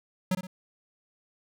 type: tone with echo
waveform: square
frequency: 185 Hz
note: F#3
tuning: in tune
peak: -24 dBFS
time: 0.31-0.35 s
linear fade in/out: 5 ms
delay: 60 ms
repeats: 2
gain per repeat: -8 dB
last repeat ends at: 0.47 s
effects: none